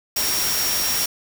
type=tone in noise; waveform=sine; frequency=5588 Hz; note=F8; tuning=in tune; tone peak=-24 dBFS; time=0.16-1.06 s; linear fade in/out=5 ms; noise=white; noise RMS=-23 dBFS; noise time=0.16-1.06 s; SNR=-4 dB; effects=none